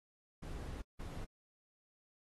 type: noise bursts at uneven times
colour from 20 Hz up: brown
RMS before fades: -44 dBFS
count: 2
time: 0.42-0.82 / 0.99-1.25 s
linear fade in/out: 10 ms
effects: AAC 32 kbps